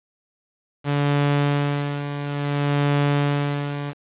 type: tone with tremolo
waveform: sawtooth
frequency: 143.8 Hz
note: D3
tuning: 36 cents flat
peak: -13 dBFS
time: 0.84-3.94 s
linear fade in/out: 50 ms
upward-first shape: sine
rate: 0.58 Hz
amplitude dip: 65%
effects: resampled to 8000 Hz + 7-bit